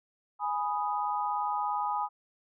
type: chord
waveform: sine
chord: G# minor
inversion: none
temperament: equal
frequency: 830.6 / 987.8 / 1244.5 Hz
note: G#5 / B5 / D#6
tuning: 0 / 0 / 0 cents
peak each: -31 / -33 / -34 dBFS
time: 0.39-2.09 s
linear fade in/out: 50 ms
effects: none